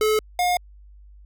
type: tone pair in turn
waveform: square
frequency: 430.6 / 715.2 Hz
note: A4 / F5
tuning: -37 / +41 cents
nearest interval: major sixth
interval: 878 cents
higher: second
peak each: -18 / -19 dBFS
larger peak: first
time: 0.01-0.19 / 0.39-0.57 s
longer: neither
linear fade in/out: 2 ms
effects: added 50 Hz sine -44 dBFS peak until 1.25 s